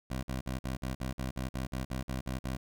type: tone bursts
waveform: 15% pulse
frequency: 64.9 Hz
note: C2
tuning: 13 cents flat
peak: -27 dBFS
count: 14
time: 0.1-2.57 s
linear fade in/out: 10 ms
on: 130 ms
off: 50 ms
effects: none